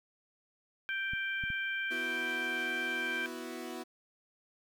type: harmonic tone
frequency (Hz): 784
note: G5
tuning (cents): 0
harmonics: 2 / 3 / 4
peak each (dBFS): -34 / -38 / -44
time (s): 0.89-3.26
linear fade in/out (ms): 0
type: clicks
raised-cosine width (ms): 5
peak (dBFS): -31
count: 3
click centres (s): 1.135 / 1.438 / 1.503
type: chord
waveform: sawtooth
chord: B suspended fourth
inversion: none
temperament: equal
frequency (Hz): 246.9 / 329.6 / 370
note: B3 / E4 / F#4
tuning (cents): 0 / 0 / 0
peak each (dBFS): -40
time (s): 1.9-3.84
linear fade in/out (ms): 20
effects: 11-bit